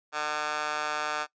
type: tone with high-pass filter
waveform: 15% pulse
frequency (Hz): 150.7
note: D3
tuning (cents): +45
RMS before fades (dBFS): -31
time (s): 0.12-1.27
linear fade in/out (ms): 50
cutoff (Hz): 1000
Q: 4.3
effects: noise-tail reverb RT60 0.1 s tail -21 dB re dry + resampled to 16000 Hz

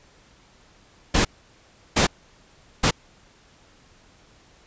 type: noise bursts at uneven times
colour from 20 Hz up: pink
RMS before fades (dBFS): -18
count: 3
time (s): 1.14-1.25 / 1.96-2.07 / 2.83-2.91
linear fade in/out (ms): 10
effects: pink hiss -55 dBFS RMS until 4.66 s + resampled to 16000 Hz

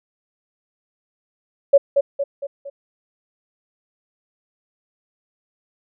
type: tone with echo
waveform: sine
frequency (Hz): 560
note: C#5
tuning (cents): +18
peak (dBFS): -6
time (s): 1.73-1.78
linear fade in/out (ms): 10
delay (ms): 230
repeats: 4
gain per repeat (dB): -6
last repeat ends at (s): 2.7
effects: none

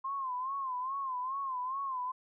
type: tone with vibrato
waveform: sine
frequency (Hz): 1050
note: C6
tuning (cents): +6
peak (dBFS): -33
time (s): 0.04-2.12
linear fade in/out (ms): 10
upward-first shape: sine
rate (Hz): 2.4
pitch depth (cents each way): 100
effects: none

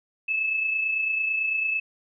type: tone pair together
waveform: sine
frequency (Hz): 2608 / 2637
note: E7 / E7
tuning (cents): -19 / 0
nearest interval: unison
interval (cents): 19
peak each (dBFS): -23 / -34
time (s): 0.28-1.8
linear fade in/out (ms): 10
effects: none

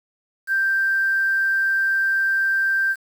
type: tone with quantisation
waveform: sine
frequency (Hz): 1572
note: G6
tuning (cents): +4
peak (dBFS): -17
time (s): 0.47-2.96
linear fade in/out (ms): 50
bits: 7
effects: none

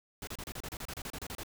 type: noise bursts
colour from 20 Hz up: pink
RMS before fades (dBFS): -41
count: 15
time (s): 0.22-1.434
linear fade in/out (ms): 2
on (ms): 52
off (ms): 31
effects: none

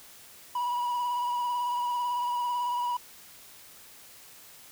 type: tone with vibrato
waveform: triangle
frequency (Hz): 973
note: B5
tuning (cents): -26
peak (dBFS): -25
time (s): 0.55-2.97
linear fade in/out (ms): 5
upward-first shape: triangle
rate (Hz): 18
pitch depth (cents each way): 38
effects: white hiss -51 dBFS RMS until 4.71 s

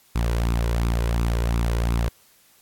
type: tone with flanger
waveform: sawtooth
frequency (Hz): 57.8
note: A#1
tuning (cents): -14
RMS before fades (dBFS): -22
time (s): 0.15-2.09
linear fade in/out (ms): 10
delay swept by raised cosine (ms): 0.79 to 2.09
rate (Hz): 2.8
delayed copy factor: +0.5
effects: white hiss -57 dBFS RMS until 2.61 s + AAC 64 kbps

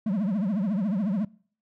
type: tone with vibrato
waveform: triangle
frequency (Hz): 200.5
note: G3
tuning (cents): +39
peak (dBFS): -21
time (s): 0.06-1.25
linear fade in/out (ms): 5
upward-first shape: triangle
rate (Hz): 14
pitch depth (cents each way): 250
effects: noise-tail reverb RT60 0.5 s tail -24 dB re dry

